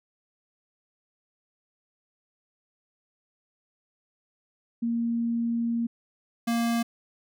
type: tone pair in turn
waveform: sine / square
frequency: 233.1 / 233.1 Hz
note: A#3 / A#3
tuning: 0 / 0 cents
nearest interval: unison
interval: 0 cents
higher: neither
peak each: -24 dBFS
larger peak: neither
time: 4.82-5.87 / 6.47-6.83 s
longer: first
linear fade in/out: 10 ms
effects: none